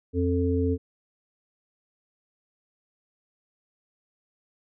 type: harmonic tone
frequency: 88.4 Hz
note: F2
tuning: 22 cents sharp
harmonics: 1 / 3 / 5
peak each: -25 / -26 / -27 dBFS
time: 0.13-0.78 s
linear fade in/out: 50 ms
effects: none